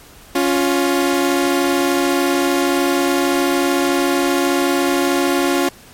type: tone pair together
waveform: sawtooth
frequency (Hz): 278.6 / 352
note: C#4 / F4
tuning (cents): +9 / +14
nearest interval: major third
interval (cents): 405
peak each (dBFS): -13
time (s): 0.35-5.69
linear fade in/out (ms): 5
effects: pink hiss -43 dBFS RMS until 5.93 s + MP3 64 kbps